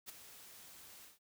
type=noise with ADSR envelope; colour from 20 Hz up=white; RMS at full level=-45 dBFS; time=0.06-1.19 s; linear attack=33 ms; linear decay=11 ms; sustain=-11 dB; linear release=150 ms; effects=none